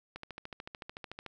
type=click train; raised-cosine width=0.3 ms; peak=-26 dBFS; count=16; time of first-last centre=0.16-1.263 s; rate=13.6 Hz; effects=none